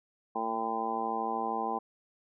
harmonic tone, 112.8 Hz, A2, 44 cents sharp, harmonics 2 / 3 / 4 / 5 / 6 / 7 / 8 / 9, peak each -40 / -41 / -39 / -45 / -43 / -33 / -41 / -36 dBFS, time 0.35-1.79 s, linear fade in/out 10 ms, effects none

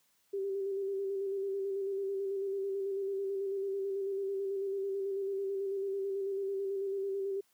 sine tone with vibrato, 392 Hz, G4, in tune, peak -32 dBFS, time 0.33-7.41 s, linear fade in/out 10 ms, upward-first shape square, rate 9.1 Hz, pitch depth 25 cents each way, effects white hiss -72 dBFS RMS until 7.53 s + high-pass 60 Hz 12 dB/octave

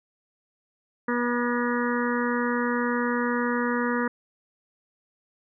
harmonic tone with a mistuned harmonic, 242 Hz, B3, 35 cents flat, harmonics 1 / 2 / 4 / 5 / 6 / 7 / 8, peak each -26 / -29 / -32 / -33 / -34 / -34 / -35 dBFS, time 1.08-4.08 s, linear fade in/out 5 ms, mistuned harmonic 8, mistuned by -33 cents, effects none

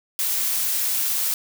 blue noise, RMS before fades -23 dBFS, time 0.19-1.34 s, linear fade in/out 0 ms, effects none

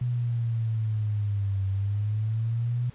sine linear two-way sweep, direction down then up, 123.47 to 96.1 to 123.47 Hz, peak -24 dBFS, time 0.01-2.9 s, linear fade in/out 5 ms, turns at 1.67 s, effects pink hiss -55 dBFS RMS until 2.94 s + resampled to 8000 Hz

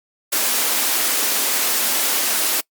white high-pass noise, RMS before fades -19 dBFS, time 0.32-2.61 s, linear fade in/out 10 ms, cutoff 220 Hz, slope 48 dB/octave, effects noise-tail reverb RT60 0.1 s tail -25 dB re dry + Opus 48 kbps

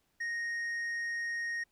sine tone with tanh clipping, 1864.7 Hz, A#6, in tune, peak -34 dBFS, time 0.2-1.64 s, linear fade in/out 10 ms, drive 5 dB, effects pink hiss -75 dBFS RMS until 1.71 s

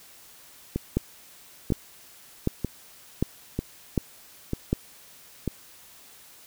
two click trains, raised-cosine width 3 ms, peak -13 / -9 dBFS, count 6 / 6, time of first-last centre 0.76-5.477 / 0.97-4.729 s, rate 1.06 / 1.33 Hz, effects white hiss -51 dBFS RMS until 6.46 s

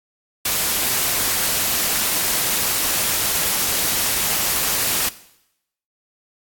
white noise, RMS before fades -20 dBFS, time 0.45-5.09 s, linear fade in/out 5 ms, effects noise-tail reverb RT60 0.8 s tail -17 dB re dry + AAC 64 kbps

